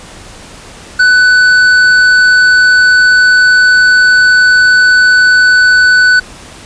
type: tone with hard clipping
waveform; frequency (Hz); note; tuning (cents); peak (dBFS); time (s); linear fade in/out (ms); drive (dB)
sine; 1495; F#6; +17; -5; 0.99-6.2; 10; 7
effects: pink hiss -32 dBFS RMS until 6.65 s + resampled to 22050 Hz